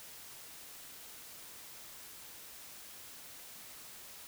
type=silence; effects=white hiss -51 dBFS RMS until 4.27 s